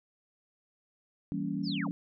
sine chord, E diminished seventh, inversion none, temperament equal with one note detuned, 164.81 / 196 / 233.1 / 280.6 Hz, E3 / G3 / Bb3 / Db4, 0 / 0 / 0 / +21 cents, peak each -37 / -35 / -39 / -35 dBFS, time 1.32-1.91 s, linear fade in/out 0 ms
sine linear sweep, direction down, 5588 to 117.4 Hz, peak -36 dBFS, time 1.63-1.9 s, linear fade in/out 50 ms
effects none

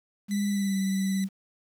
sine tone with pitch glide, 203.2 to 193.02 Hz, G#3 to G3, -38 to -27 cents, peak -24 dBFS, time 0.28-1.29 s, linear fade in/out 50 ms, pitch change -89 cents, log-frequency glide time 0.5-0.78 s
10% pulse tone with vibrato, 1983 Hz, B6, 7 cents sharp, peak -28 dBFS, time 0.31-1.24 s, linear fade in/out 0 ms, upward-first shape triangle, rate 18 Hz, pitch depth 31 cents each way
effects low-pass 12000 Hz 12 dB/octave + 9-bit

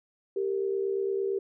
sine tone pair together, 392 / 460.8 Hz, G4 / A#4, 0 / -20 cents, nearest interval minor third, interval 280 cents, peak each -27 / -33 dBFS, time 0.36-1.39 s, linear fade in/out 5 ms, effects none

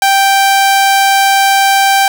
sawtooth tone, 784 Hz, G5, in tune, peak -3 dBFS, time 0.02-2.08 s, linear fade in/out 2 ms, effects none

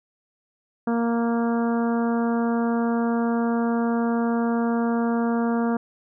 harmonic tone, 233.1 Hz, A#3, in tune, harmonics 1 / 2 / 3 / 4 / 5 / 6 / 7, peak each -21 / -28 / -31 / -34 / -36 / -37 / -42 dBFS, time 0.87-5.77 s, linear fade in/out 5 ms, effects none

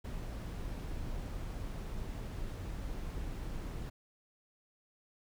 brown noise, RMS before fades -40 dBFS, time 0.04-3.9 s, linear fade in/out 10 ms, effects none

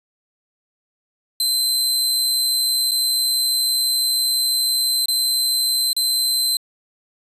sawtooth tone with dropouts, 4083 Hz, C8, 43 cents flat, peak -14 dBFS, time 1.4-6.57 s, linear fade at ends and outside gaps 2 ms, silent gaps 2.911-2.916 / 5.058-5.083 / 5.931-5.965 s, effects resampled to 32000 Hz

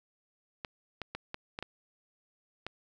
clicks, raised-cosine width 0.3 ms, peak -21 dBFS, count 7, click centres 0.648 / 1.017 / 1.15 / 1.344 / 1.589 / 1.626 / 2.666 s, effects none

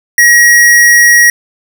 square tone, 1900 Hz, A#6, 33 cents sharp, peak -3 dBFS, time 0.18-1.3 s, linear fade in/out 2 ms, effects 7-bit

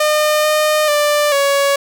sawtooth tone with pitch steps, 607 / 611 / 591 / 560 Hz, D#5 / D#5 / D5 / C#5, -43 / -32 / +11 / +18 cents, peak -8 dBFS, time 0-1.76 s, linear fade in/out 5 ms, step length 440 ms, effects none

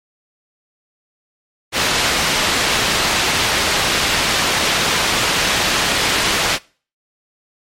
white low-pass noise, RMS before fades -17 dBFS, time 1.72-6.59 s, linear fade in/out 50 ms, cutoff 4100 Hz, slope 12 dB/octave, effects noise-tail reverb RT60 0.4 s tail -23 dB re dry + MP3 64 kbps

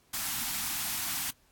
white band-stop noise, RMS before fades -33 dBFS, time 0.13-1.31 s, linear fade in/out 10 ms, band 310 to 710 Hz, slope 48 dB/octave, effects pink hiss -66 dBFS RMS until 1.51 s + AAC 64 kbps

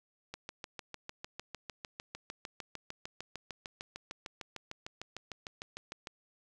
click train, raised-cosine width 0.2 ms, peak -24 dBFS, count 39, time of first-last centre 0.34-6.072 s, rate 6.63 Hz, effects none

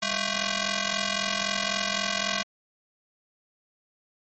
5% pulse ring-modulated tone, 442.2 Hz, A4, 9 cents sharp, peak -11 dBFS, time 0.02-2.43 s, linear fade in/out 10 ms, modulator 243 Hz, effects MP3 32 kbps

